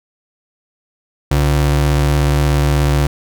square ring-modulated tone, 103.83 Hz, G#2, in tune, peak -9 dBFS, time 1.31-3.07 s, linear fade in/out 5 ms, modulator 38.3 Hz, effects none

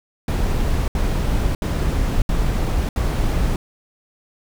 brown noise bursts, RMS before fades -19 dBFS, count 5, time 0.28-3.56 s, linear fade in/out 2 ms, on 600 ms, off 70 ms, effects none

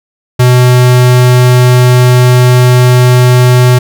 square tone, 124.9 Hz, B2, 20 cents sharp, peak -3 dBFS, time 0.39-3.79 s, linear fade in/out 10 ms, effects none

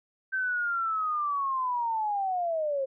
sine linear sweep, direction down, 1555 to 524 Hz, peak -26 dBFS, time 0.32-2.86 s, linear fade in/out 20 ms, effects none

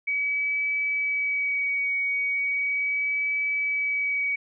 sine tone with vibrato, 2270 Hz, C#7, 41 cents sharp, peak -23 dBFS, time 0.07-4.36 s, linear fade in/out 10 ms, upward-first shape sine, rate 0.37 Hz, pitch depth 16 cents each way, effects none

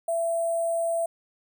sine tone with sample-and-hold, 670 Hz, E5, 28 cents sharp, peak -23 dBFS, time 0.08-1.06 s, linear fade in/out 5 ms, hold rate 8820 Hz, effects none

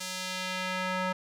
square tone with band-pass filter sweep, 185 Hz, F#3, in tune, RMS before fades -33 dBFS, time 0-1.13 s, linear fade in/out 10 ms, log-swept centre 6300 to 1200 Hz, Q 0.83, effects none

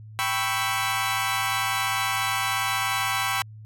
20% pulse chord, C# half-diminished seventh, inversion second, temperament equal, 784 / 987.8 / 1108.7 / 1318.5 Hz, G5 / B5 / C#6 / E6, 0 / 0 / 0 / 0 cents, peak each -24 / -24 / -24 / -25 dBFS, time 0.19-3.42 s, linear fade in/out 0 ms, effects added 108 Hz sine -40 dBFS peak until 3.65 s + AAC 64 kbps

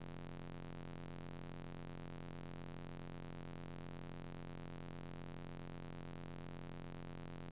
sawtooth ring-modulated tone, 87.31 Hz, F2, in tune, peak -40 dBFS, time 0-7.51 s, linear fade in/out 10 ms, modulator 67.7 Hz, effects resampled to 8000 Hz

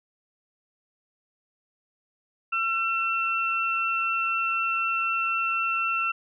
sine tone pair together, 1348 / 2696 Hz, E6 / E7, +38 / +38 cents, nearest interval octave, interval 1200 cents, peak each -26 dBFS, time 2.52-6.12 s, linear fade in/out 10 ms, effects none

